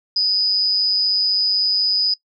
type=tone with amplitude modulation; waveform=sine; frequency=4978 Hz; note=D#8; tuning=in tune; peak=-12 dBFS; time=0.16-2.14 s; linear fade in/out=5 ms; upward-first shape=sine; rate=195 Hz; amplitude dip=55%; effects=noise-tail reverb RT60 0.1 s tail -22 dB re dry